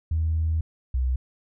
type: tone pair in turn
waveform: sine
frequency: 80.2 / 63.81 Hz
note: E2 / C2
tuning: -47 / -43 cents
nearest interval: major third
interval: 396 cents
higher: first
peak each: -20 / -20 dBFS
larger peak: neither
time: 0.11-0.61 / 0.94-1.16 s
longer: first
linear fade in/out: 5 ms
effects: tanh soft clip ceiling -16 dBFS